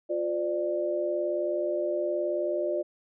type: tone cluster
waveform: sine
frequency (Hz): 352 / 515 / 594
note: F4 / C5 / D5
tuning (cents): +14 / -28 / +20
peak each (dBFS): -30 / -36 / -28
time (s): 0.09-2.83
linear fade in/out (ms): 20
effects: none